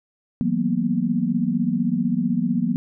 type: tone cluster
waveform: sine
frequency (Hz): 161.1 / 185.4 / 229.2 / 244.9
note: E3 / F#3 / A#3 / B3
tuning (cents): -39 / +4 / -29 / -14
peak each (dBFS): -28 / -24 / -24 / -23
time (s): 0.41-2.76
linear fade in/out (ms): 0
effects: none